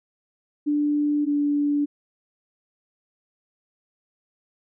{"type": "tone pair in turn", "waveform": "sine", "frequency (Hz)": [294.2, 290.3], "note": ["D4", "D4"], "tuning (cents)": [3, -20], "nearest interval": "unison", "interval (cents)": 23, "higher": "first", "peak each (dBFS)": -19, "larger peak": "neither", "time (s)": [[0.66, 1.26], [1.26, 1.86]], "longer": "neither", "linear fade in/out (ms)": 20, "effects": []}